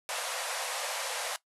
pink band-pass noise, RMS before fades -35 dBFS, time 0.09-1.36 s, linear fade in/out 0 ms, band 490 to 12000 Hz, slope 96 dB/octave, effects noise-tail reverb RT60 0.1 s tail -17 dB re dry

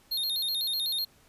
square tone with vibrato, 3951 Hz, B7, in tune, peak -28 dBFS, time 0.11-1.05 s, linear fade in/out 10 ms, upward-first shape square, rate 8 Hz, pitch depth 120 cents each way, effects pink hiss -61 dBFS RMS until 1.28 s + resampled to 32000 Hz

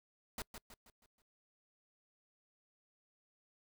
pink noise with echo, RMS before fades -42 dBFS, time 0.38-0.42 s, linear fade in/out 2 ms, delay 160 ms, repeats 5, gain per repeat -7 dB, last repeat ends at 1.22 s, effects noise-tail reverb RT60 0.1 s tail -26 dB re dry

